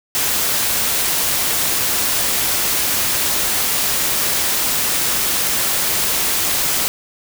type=noise; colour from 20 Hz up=white; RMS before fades=-18 dBFS; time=0.15-6.88 s; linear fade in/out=0 ms; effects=none